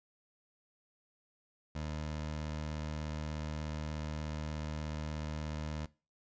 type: tone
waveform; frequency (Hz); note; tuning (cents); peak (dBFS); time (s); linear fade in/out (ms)
20% pulse; 76.7; D#2; -24; -32; 1.75-5.86; 5
effects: noise-tail reverb RT60 0.3 s tail -19 dB re dry + resampled to 16000 Hz